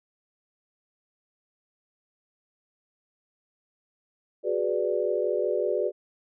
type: chord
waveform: sine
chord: G# half-diminished seventh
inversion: third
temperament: equal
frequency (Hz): 370 / 415.3 / 493.9 / 587.3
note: F#4 / G#4 / B4 / D5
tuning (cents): 0 / 0 / 0 / 0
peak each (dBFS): -29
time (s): 4.43-5.92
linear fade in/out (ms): 50
effects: none